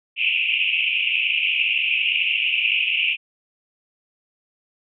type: band-pass noise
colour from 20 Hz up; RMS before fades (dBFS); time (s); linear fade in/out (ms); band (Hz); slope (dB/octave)
pink; -21; 0.16-3.17; 50; 2400 to 2900; 96
effects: none